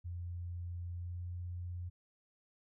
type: tone with pitch glide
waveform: sine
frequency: 87.31 to 88.38 Hz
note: F2 to F2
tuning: 0 to +21 cents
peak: -39 dBFS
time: 0.04-1.9 s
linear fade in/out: 20 ms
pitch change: +21 cents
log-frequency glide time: 0.92-1.25 s
effects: none